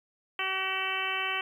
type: harmonic tone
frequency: 380.8 Hz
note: F#4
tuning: 50 cents sharp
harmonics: 1 / 2 / 3 / 4 / 5 / 6 / 7 / 8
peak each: -42 / -39 / -36 / -38 / -37 / -36 / -34 / -36 dBFS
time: 0.39-1.41 s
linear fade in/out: 2 ms
effects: 10-bit